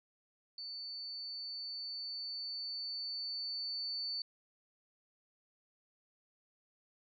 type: tone with level ramp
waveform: sine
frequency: 4500 Hz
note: C#8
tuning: 25 cents sharp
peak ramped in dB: -42 to -36 dBFS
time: 0.58-4.22 s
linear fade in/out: 2 ms
effects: none